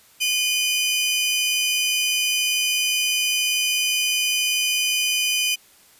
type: tone pair together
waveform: sawtooth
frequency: 2455 / 3038 Hz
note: D#7 / F#7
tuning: -24 / +45 cents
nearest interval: major third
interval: 369 cents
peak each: -19 dBFS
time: 0.2-5.56 s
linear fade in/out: 20 ms
effects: white hiss -53 dBFS RMS until 5.99 s + resampled to 32000 Hz